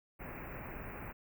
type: band-stop noise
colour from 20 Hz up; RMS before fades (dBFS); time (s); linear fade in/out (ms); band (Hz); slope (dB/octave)
pink; -45; 0.19-1.13; 20; 2600 to 15000; 96
effects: none